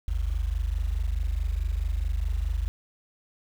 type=tone pair together; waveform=sine; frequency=49.52 / 74.2 Hz; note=G1 / D2; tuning=+18 / +18 cents; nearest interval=perfect fifth; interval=700 cents; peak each=-26 / -29 dBFS; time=0.08-2.68 s; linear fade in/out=0 ms; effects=8-bit